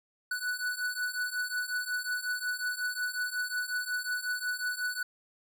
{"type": "beating tone pair", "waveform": "square", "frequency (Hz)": [1480, 1485.5], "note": ["F#6", "F#6"], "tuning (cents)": [0, 6], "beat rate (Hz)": 5.5, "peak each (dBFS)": [-36, -34], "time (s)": [0.31, 5.03], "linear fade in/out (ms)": 5, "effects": []}